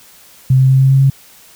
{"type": "tone with pitch steps", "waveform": "sine", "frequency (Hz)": [130.81, 131.8, 132.79, 133.79, 134.8, 135.81], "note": ["C3", "C3", "C3", "C3", "C#3", "C#3"], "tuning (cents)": [0, 13, 26, 39, -48, -35], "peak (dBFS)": -6, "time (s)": [0.5, 1.1], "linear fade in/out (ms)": 5, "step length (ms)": 100, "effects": ["white hiss -43 dBFS RMS until 1.55 s"]}